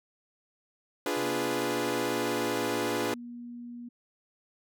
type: chord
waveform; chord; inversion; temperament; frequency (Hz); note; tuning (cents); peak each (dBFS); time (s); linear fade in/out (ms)
sawtooth; D diminished seventh; none; equal; 293.7 / 349.2 / 415.3 / 493.9; D4 / F4 / Ab4 / Cb5; 0 / 0 / 0 / 0; -30; 1.06-3.14; 2
type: tone with pitch glide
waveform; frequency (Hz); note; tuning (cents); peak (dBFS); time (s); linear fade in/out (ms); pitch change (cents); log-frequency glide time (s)
sawtooth; 131.6 to 114.56; C3 to A#2; +10 to -30; -39; 1.16-3.14; 10; -240; 1.31-2.81
type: tone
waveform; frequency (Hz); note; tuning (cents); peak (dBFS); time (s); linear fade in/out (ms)
sine; 240; B3; -49; -39; 1.23-3.89; 10
effects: none